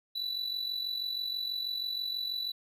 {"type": "tone with amplitude modulation", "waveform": "triangle", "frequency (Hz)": 3962, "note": "B7", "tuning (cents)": 5, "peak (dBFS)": -28, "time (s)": [0.15, 2.52], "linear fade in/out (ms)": 10, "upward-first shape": "sine", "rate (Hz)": 46.2, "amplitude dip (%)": 60, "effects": []}